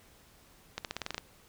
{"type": "accelerating click train", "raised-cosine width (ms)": 0.2, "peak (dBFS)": -17, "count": 9, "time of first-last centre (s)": [0.78, 1.18], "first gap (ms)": 68, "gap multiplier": 0.91, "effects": ["pink hiss -60 dBFS RMS until 1.48 s"]}